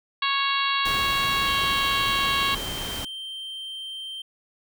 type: harmonic tone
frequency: 553 Hz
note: C#5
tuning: 4 cents flat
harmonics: 2 / 3 / 4 / 5 / 6 / 7 / 8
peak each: -25 / -31 / -31 / -29 / -30 / -30 / -35 dBFS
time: 0.22-2.55 s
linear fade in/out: 5 ms
type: noise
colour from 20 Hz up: pink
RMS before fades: -33 dBFS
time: 0.85-3.05 s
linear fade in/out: 5 ms
type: tone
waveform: triangle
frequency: 3136 Hz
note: G7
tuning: in tune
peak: -31 dBFS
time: 1.47-4.22 s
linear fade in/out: 5 ms
effects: none